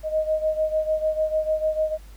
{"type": "beating tone pair", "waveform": "sine", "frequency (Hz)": [622.3, 629], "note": ["D#5", "D#5"], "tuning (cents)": [0, 19], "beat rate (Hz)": 6.7, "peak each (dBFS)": [-22, -26], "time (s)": [0.03, 1.98], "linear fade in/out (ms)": 50, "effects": ["added 50 Hz sine -41 dBFS peak until 2.16 s", "pink hiss -54 dBFS RMS until 2.16 s"]}